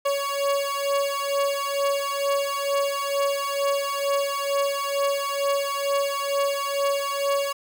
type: beating tone pair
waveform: 30% pulse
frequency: 559 / 561.2 Hz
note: C#5 / C#5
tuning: +14 / +21 cents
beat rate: 2.2 Hz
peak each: -23 dBFS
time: 0.05-7.53 s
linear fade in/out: 10 ms
effects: none